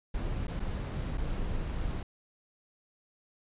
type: noise with dropouts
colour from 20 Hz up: brown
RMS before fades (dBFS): -33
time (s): 0.14-2.03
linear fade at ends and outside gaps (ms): 5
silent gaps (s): 0.47-0.48 / 0.596-0.6 / 1.175-1.179
effects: resampled to 8000 Hz